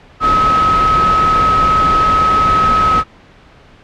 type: tone in noise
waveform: sine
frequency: 1281 Hz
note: E6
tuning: 50 cents flat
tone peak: -9 dBFS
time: 0.2-3.04 s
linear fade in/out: 50 ms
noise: pink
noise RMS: -18 dBFS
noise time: 0.2-3.04 s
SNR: +6 dB
effects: pink hiss -43 dBFS RMS until 3.83 s + low-pass 3000 Hz 12 dB/octave